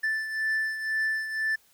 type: beating tone pair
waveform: triangle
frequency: 1760 / 1762 Hz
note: A6 / A6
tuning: 0 / +2 cents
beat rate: 2 Hz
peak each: -25 / -32 dBFS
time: 0.03-1.56 s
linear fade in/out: 10 ms
effects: white hiss -62 dBFS RMS until 1.73 s